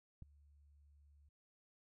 sine tone with ADSR envelope, 72.2 Hz, D2, 29 cents flat, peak -40 dBFS, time 0.22-1.29 s, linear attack 3 ms, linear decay 6 ms, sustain -24 dB, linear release 6 ms, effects none

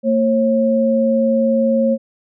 sine tone pair together, 227.9 / 542 Hz, A#3 / C#5, -39 / -39 cents, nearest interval octave + minor third, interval 1500 cents, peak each -15 dBFS, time 0.03-1.98 s, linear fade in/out 50 ms, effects none

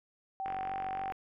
sine tone with vibrato, 768 Hz, G5, 36 cents flat, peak -34 dBFS, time 0.4-1.12 s, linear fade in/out 0 ms, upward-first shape sine, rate 3.6 Hz, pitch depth 13 cents each way
click train, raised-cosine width 0.5 ms, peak -26 dBFS, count 32, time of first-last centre 0.46-1.122 s, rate 46.8 Hz
effects none

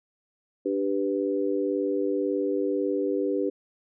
sine chord, G major, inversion second, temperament equal, 293.7 / 392 / 493.9 Hz, D4 / G4 / B4, 0 / 0 / 0 cents, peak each -28 / -27 / -29 dBFS, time 0.65-3.5 s, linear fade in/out 10 ms, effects none

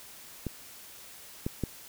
clicks, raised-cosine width 3 ms, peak -19 / -17 / -16 dBFS, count 3, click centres 0.467 / 1.465 / 1.637 s, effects white hiss -49 dBFS RMS until 1.88 s

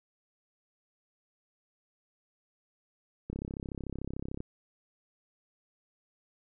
click train, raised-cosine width 3 ms, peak -24 dBFS, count 38, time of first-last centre 3.3-4.404 s, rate 33.5 Hz, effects none

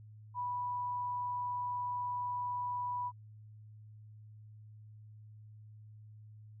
sine tone, 983 Hz, B5, 8 cents flat, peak -34 dBFS, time 0.34-3.12 s, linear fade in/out 50 ms, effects added 107 Hz sine -51 dBFS peak until 6.6 s

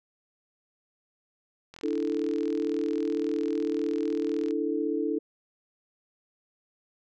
click train, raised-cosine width 0.2 ms, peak -28 dBFS, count 117, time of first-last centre 1.74-4.508 s, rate 41.9 Hz
sine chord, D suspended second, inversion none, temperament equal, 293.7 / 329.6 / 440 Hz, D4 / E4 / A4, 0 / 0 / 0 cents, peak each -30 dBFS, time 1.83-5.19 s, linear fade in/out 10 ms
effects none

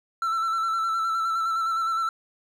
triangle tone with vibrato, 1335 Hz, E6, 22 cents sharp, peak -21 dBFS, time 0.22-2.09 s, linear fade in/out 2 ms, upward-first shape square, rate 9.7 Hz, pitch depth 24 cents each way, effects none

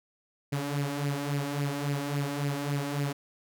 sawtooth tone with flanger, 142.6 Hz, C#3, 49 cents sharp, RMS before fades -31 dBFS, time 0.52-3.13 s, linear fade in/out 10 ms, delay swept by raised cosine 0.4 to 3.8 ms, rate 3.6 Hz, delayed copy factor +0.6, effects none

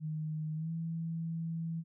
sine tone with pitch glide, 155.3 to 164.53 Hz, D#3 to E3, -3 to -3 cents, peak -34 dBFS, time 0-1.84 s, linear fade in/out 50 ms, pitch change +100 cents, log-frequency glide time 0.55-0.71 s, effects none

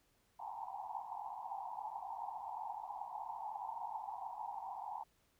white band-pass noise, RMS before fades -45 dBFS, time 0.39-5.04 s, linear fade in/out 10 ms, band 750 to 960 Hz, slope 96 dB/octave, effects pink hiss -75 dBFS RMS until 5.39 s

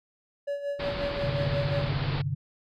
triangle tone with tremolo, 569 Hz, C#5, 45 cents sharp, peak -25 dBFS, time 0.47-1.89 s, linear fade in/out 10 ms, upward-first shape sine, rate 5.6 Hz, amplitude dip 65%
pink low-pass noise, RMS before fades -34 dBFS, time 0.79-2.22 s, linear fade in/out 10 ms, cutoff 4800 Hz, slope 96 dB/octave
sine chord, G suspended fourth, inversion none, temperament just, 98 / 130.67 / 147 Hz, G2 / C3 / D3, 0 / -2 / +2 cents, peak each -34 / -31 / -30 dBFS, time 1.23-2.35 s, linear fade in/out 10 ms
effects none

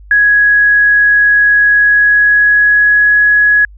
sine tone with pitch glide, 1668 to 1678.6 Hz, G#6 to G#6, +7 to +18 cents, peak -5 dBFS, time 0.11-3.65 s, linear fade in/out 2 ms, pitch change +11 cents, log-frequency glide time 1.7-3.16 s, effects added 50 Hz sine -33 dBFS peak until 3.77 s

